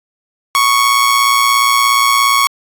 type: tone with amplitude modulation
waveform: sawtooth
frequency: 1108.7 Hz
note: C#6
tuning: in tune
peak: -3 dBFS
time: 0.55-2.47 s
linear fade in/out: 0 ms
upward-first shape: sine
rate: 117 Hz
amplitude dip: 50%
effects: AAC 64 kbps